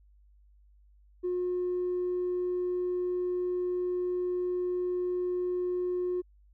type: tone with tanh clipping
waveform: triangle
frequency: 359.7 Hz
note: F#4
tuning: 49 cents flat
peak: -28 dBFS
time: 1.23-6.22 s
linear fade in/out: 20 ms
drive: 5 dB
effects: added 50 Hz sine -57 dBFS peak until 6.53 s